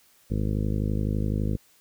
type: harmonic tone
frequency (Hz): 51.91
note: G#1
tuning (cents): 0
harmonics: 1 / 2 / 3 / 4 / 5 / 6 / 7 / 8 / 9 / 10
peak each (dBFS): -28 / -28 / -32 / -31 / -37 / -37 / -42 / -43 / -41 / -45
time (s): 0.3-1.57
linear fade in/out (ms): 10
effects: white hiss -60 dBFS RMS until 1.8 s

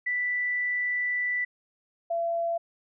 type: tone pair in turn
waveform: sine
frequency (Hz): 1975.5 / 676.2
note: B6 / E5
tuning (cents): 0 / +44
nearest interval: octave + perfect fifth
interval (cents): 1856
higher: first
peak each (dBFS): -25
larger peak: neither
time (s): 0.06-1.45 / 2.1-2.58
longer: first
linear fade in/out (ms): 10
effects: none

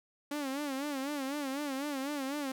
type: tone with vibrato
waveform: sawtooth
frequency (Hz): 280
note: C#4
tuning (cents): +18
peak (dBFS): -30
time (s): 0.31-2.52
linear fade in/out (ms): 5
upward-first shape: sine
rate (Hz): 4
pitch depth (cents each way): 110
effects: none

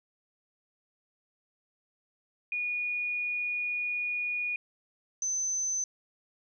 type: tone pair in turn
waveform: sine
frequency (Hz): 2451 / 6126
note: D#7 / G8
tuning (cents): -27 / -41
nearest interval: octave + major third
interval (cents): 1586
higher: second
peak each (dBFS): -29 / -28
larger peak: second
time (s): 2.52-4.56 / 5.22-5.84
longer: first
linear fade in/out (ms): 2
effects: none

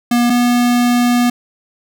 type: tone pair in turn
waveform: square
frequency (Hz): 239.9 / 242.8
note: A#3 / B3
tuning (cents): +50 / -29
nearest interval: unison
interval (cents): 21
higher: second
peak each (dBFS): -11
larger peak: neither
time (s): 0.11-0.3 / 0.3-1.3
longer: second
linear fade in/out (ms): 5
effects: none

